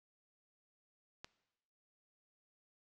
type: click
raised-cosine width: 0.2 ms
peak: -29 dBFS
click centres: 1.245 s
effects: noise-tail reverb RT60 1.0 s tail -19 dB re dry